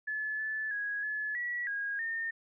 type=tone with pitch steps; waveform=sine; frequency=1723 / 1740 / 1659 / 1714 / 1935 / 1637 / 1822 Hz; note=A6 / A6 / G#6 / A6 / B6 / G#6 / A#6; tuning=-37 / -20 / -2 / -46 / -36 / -25 / -40 cents; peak=-32 dBFS; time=0.07-2.31 s; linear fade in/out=10 ms; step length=320 ms; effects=none